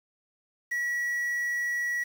triangle tone with quantisation, 1927 Hz, B6, 43 cents flat, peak -25 dBFS, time 0.71-2.04 s, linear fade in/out 10 ms, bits 8, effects none

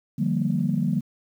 sine chord, G minor seventh, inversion second, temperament equal with one note detuned, 149.49 / 174.61 / 196 / 233.1 Hz, D3 / F3 / G3 / Bb3, +31 / 0 / 0 / 0 cents, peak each -26 dBFS, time 0.18-1.01 s, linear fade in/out 10 ms, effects tanh soft clip ceiling -11 dBFS + 9-bit

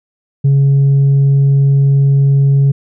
sine tone with tanh clipping, 138.59 Hz, C#3, in tune, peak -7 dBFS, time 0.44-2.72 s, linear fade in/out 10 ms, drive 1 dB, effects none

